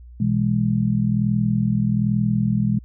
sine chord, E major, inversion second, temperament just, 123.61 / 164.81 / 206 Hz, B2 / E3 / G#3, +2 / 0 / -14 cents, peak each -21 / -24 / -20 dBFS, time 0.2-2.79 s, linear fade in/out 5 ms, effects added 60 Hz sine -39 dBFS peak until 2.84 s

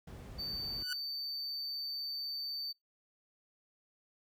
brown noise, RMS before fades -44 dBFS, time 0.07-0.83 s, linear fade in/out 5 ms
triangle tone, 4572 Hz, D8, 47 cents flat, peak -36 dBFS, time 0.38-2.73 s, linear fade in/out 20 ms
sawtooth tone with exponential growth, 1480 Hz, F#6, in tune, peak -30 dBFS, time 0.76-0.93 s, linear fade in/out 2 ms, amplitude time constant 35 ms
effects noise-tail reverb RT60 0.2 s tail -25 dB re dry + high-pass 60 Hz 12 dB/octave

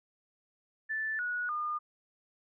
sine tone with pitch steps, 1757 / 1460.5 / 1214 Hz, A6 / F#6 / D#6, -3 / -23 / -43 cents, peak -31 dBFS, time 0.89-1.79 s, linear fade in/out 20 ms, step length 300 ms, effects none

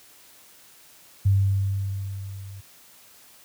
sine tone with level ramp, 98 Hz, G2, in tune, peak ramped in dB -14 to -37 dBFS, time 1.25-2.61 s, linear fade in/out 10 ms, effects white hiss -52 dBFS RMS until 3.44 s + high-pass 60 Hz 12 dB/octave

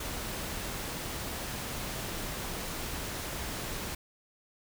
pink noise, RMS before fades -37 dBFS, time 0-3.95 s, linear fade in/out 5 ms, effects none

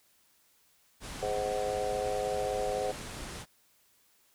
pink low-pass noise, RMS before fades -42 dBFS, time 1-3.46 s, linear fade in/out 50 ms, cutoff 11000 Hz, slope 48 dB/octave
sine chord, Ab dominant seventh, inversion none, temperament just, 415.3 / 519.1 / 623 / 747.5 Hz, Ab4 / C5 / Eb5 / Gb5, 0 / -14 / +2 / +17 cents, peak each -36 / -33 / -38 / -35 dBFS, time 1.22-2.92 s, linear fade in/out 10 ms
clicks, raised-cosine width 2 ms, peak -34 dBFS, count 3, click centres 3.014 / 3.168 / 3.205 s
effects white hiss -67 dBFS RMS until 4.34 s

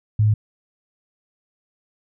sine tone, 106.8 Hz, G#2, 49 cents sharp, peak -13 dBFS, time 0.19-0.34 s, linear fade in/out 5 ms, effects none

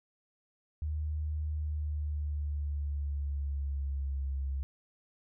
sine tone with pitch glide, 76.3 to 67.98 Hz, D#2 to C#2, -33 to -33 cents, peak -31 dBFS, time 0.82-4.63 s, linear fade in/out 0 ms, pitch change -200 cents, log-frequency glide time 1.52-4.3 s, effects none

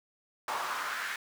brown noise with high-pass filter sweep, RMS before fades -35 dBFS, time 0.48-1.16 s, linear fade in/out 2 ms, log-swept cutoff 920 to 1700 Hz, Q 2.8, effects none

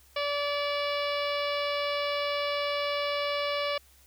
harmonic tone with a mistuned harmonic, 577 Hz, D5, 31 cents flat, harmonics 1 / 2 / 3 / 4 / 5 / 6 / 7 / 8 / 9, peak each -30 / -34 / -41 / -36 / -38 / -41 / -42 / -44 / -45 dBFS, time 0.16-3.78 s, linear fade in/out 5 ms, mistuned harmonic 9, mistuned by +24 cents, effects added 66 Hz sine -60 dBFS peak until 4.06 s + white hiss -60 dBFS RMS until 4.06 s

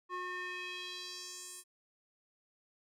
square tone with band-pass filter sweep, 362 Hz, F#4, 38 cents flat, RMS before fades -43 dBFS, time 0.09-1.64 s, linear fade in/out 50 ms, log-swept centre 1200 to 9900 Hz, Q 2.4, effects none

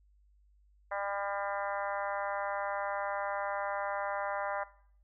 harmonic tone, 200 Hz, G3, 35 cents sharp, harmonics 3 / 4 / 5 / 6 / 7 / 8 / 9 / 10, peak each -37 / -39 / -41 / -43 / -44 / -45 / -46 / -47 dBFS, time 0.91-4.64 s, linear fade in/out 10 ms, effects noise-tail reverb RT60 0.6 s tail -18 dB re dry + added 50 Hz sine -62 dBFS peak until 5.03 s

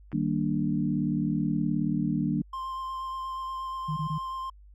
clicks, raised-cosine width 0.5 ms, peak -32 / -34 dBFS, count 2, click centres 0.118 / 0.127 s
sine chord, Eb major seventh, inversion none, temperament equal with one note detuned, 155.56 / 194.64 / 233.1 / 293.7 Hz, Eb3 / G3 / Bb3 / D4, 0 / -12 / 0 / 0 cents, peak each -30 dBFS, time 0.13-2.42 s, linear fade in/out 5 ms
triangle tone with vibrato, 1051 Hz, C6, 7 cents sharp, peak -30 dBFS, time 2.53-4.5 s, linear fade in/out 5 ms, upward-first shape sine, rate 8.4 Hz, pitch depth 12 cents each way
sine tone bursts, 154.7 Hz, D#3, 10 cents flat, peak -28 dBFS, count 3, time 3.88-4.184 s, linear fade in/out 10 ms, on 88 ms, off 20 ms
effects added 50 Hz sine -49 dBFS peak until 4.74 s

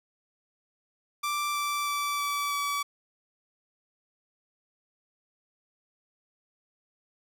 sawtooth tone with pitch steps, 1174.7 / 1167.3 / 1159.9 / 1152.5 / 1145.2 Hz, D6 / D6 / D6 / D6 / D6, 0 / -11 / -22 / -33 / -44 cents, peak -24 dBFS, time 1.23-2.83 s, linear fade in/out 10 ms, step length 320 ms, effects none

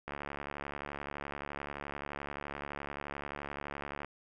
click train, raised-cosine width 0.5 ms, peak -24 dBFS, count 285, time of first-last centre 0.08-4.046 s, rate 71.6 Hz, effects none

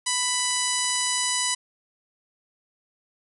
harmonic tone, 992 Hz, B5, 7 cents sharp, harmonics 1 / 2 / 3 / 4 / 5 / 6 / 7 / 8 / 9 / 10, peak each -32 / -32 / -32 / -32 / -32 / -32 / -32 / -32 / -32 / -32 dBFS, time 0.06-1.55 s, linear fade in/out 10 ms
click train, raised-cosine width 0.3 ms, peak -31 dBFS, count 20, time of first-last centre 0.23-1.291 s, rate 17.9 Hz
effects none

